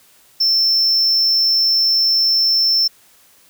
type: tone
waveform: triangle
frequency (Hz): 5350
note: E8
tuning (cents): +25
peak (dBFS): -11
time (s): 0.4-2.88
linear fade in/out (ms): 10
effects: white hiss -51 dBFS RMS until 3.49 s